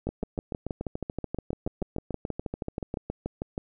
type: two click trains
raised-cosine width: 2 ms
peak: -18 / -17 dBFS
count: 21 / 23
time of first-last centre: 0.09-2.972 / 0.07-3.579 s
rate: 6.94 / 6.27 Hz
effects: none